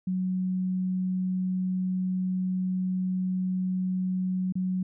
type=tone with dropouts; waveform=sine; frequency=185 Hz; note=F#3; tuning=in tune; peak=-25 dBFS; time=0.07-4.83 s; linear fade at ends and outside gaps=5 ms; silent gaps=4.524-4.554 s; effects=none